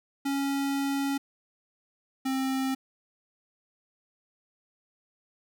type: tone pair in turn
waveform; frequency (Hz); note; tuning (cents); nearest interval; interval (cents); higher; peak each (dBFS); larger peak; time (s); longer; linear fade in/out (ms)
square; 277.2 / 265; C#4 / C4; 0 / +22; minor second; 78; first; -27; neither; 0.25-1.18 / 2.25-2.75; first; 10
effects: none